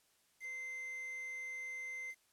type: tone with quantisation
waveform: triangle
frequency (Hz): 2076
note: C7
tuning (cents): -14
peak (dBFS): -40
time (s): 0.4-2.15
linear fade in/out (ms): 50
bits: 10
effects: white hiss -73 dBFS RMS until 2.32 s + low-pass 12000 Hz 12 dB/octave